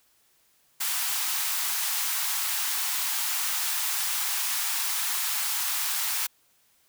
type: high-pass noise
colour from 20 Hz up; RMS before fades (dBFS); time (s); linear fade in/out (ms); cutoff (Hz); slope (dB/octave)
white; -28; 0.8-6.27; 10; 770; 48
effects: white hiss -65 dBFS RMS until 6.88 s